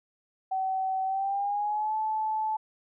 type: tone with pitch glide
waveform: sine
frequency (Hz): 761 to 869.1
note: F#5 to A5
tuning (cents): +48 to -22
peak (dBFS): -26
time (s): 0.51-2.57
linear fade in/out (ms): 10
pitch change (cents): +230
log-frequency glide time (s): 1.05-1.95
effects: none